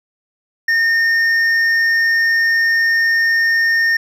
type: tone with hard clipping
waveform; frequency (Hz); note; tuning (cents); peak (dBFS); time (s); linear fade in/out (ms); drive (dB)
triangle; 1828; A#6; -34; -13; 0.68-3.97; 5; 8
effects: none